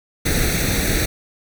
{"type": "noise with comb filter", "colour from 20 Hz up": "pink", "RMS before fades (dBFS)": -19, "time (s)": [0.25, 1.06], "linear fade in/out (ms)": 10, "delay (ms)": 0.49, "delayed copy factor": 0.75, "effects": []}